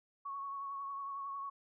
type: tone with vibrato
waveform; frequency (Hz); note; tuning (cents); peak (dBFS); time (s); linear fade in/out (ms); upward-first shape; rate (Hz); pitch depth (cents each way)
sine; 1108.7; C#6; 0; -39; 0.25-1.5; 10; triangle; 11; 29
effects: none